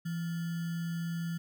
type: tone with sample-and-hold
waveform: sine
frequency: 167.9 Hz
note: E3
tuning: 32 cents sharp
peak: -32 dBFS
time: 0.05-1.38 s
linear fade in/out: 10 ms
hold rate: 1575 Hz
effects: none